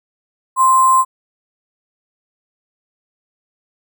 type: tone with sample-and-hold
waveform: sine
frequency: 1046.5 Hz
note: C6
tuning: in tune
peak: -8 dBFS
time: 0.56-1.05 s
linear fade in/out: 50 ms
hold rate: 8820 Hz
effects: none